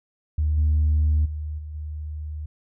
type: tone with level steps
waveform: sine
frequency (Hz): 76.1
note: D#2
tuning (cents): -38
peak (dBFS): -18 / -15 / -27 / -32 / -29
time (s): 0.38-2.46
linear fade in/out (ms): 5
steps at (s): 0.57 / 1.25 / 1.58 / 1.74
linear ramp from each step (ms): 10
effects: tanh soft clip ceiling -14 dBFS